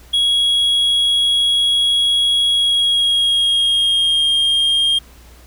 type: tone with pitch glide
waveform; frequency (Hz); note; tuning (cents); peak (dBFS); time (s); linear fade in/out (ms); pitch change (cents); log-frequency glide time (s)
triangle; 3322 to 3222; G#7 to G7; 0 to +47; -11; 0.13-4.99; 10; -53; 2.5-4.29
effects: added 60 Hz sine -42 dBFS peak until 5.46 s + pink hiss -47 dBFS RMS until 5.46 s